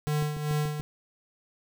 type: tone with tremolo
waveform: square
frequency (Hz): 150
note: D3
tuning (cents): +37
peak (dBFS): -25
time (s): 0.07-0.81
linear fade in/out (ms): 0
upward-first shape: sine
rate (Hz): 2.5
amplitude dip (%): 60
type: click train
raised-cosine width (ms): 3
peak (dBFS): -26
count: 6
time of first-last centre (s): 0.08-0.798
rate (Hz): 6.96
effects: none